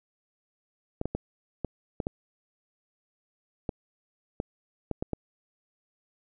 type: clicks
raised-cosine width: 2 ms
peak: -16 dBFS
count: 11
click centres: 1.014 / 1.056 / 1.15 / 1.647 / 2.002 / 2.069 / 3.692 / 4.401 / 4.913 / 5.025 / 5.133 s
effects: none